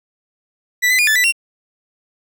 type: tone with pitch steps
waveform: 40% pulse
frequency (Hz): 1972 / 2021 / 2434 / 1746 / 1978 / 2746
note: B6 / B6 / D#7 / A6 / B6 / F7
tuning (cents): -3 / +39 / -39 / -14 / +2 / -30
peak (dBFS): -11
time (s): 0.82-1.324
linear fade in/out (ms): 20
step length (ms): 84
effects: none